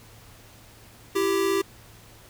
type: tone pair together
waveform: square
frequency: 335.1 / 392 Hz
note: E4 / G4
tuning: +29 / 0 cents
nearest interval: minor third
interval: 271 cents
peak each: -28 / -23 dBFS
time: 1.15-1.62 s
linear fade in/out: 10 ms
effects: added 109 Hz sine -53 dBFS peak until 2.29 s + pink hiss -51 dBFS RMS until 2.29 s